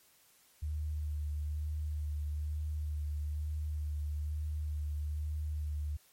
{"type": "tone with vibrato", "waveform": "sine", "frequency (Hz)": 75.3, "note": "D2", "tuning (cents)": 44, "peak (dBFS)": -33, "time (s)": [0.62, 5.97], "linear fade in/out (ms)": 10, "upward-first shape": "sine", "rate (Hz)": 1.1, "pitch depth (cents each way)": 21, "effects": ["white hiss -65 dBFS RMS until 6.12 s", "MP3 64 kbps"]}